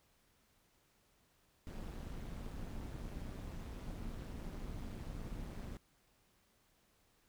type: noise with amplitude modulation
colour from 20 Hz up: brown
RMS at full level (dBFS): -42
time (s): 1.67-5.77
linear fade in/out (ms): 0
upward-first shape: sine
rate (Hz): 198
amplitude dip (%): 70
effects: pink hiss -73 dBFS RMS until 7.28 s